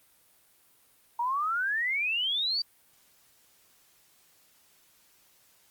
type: exponential sweep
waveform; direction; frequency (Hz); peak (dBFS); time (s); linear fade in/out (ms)
sine; up; 925 to 4699; -26; 1.19-2.62; 5
effects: white hiss -63 dBFS RMS until 5.7 s + Opus 32 kbps